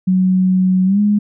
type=tone with pitch glide; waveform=sine; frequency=185.7 to 207.2 Hz; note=F#3 to G#3; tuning=+7 to -4 cents; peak=-10 dBFS; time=0.07-1.19 s; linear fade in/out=10 ms; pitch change=+189 cents; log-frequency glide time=0.85-1 s; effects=none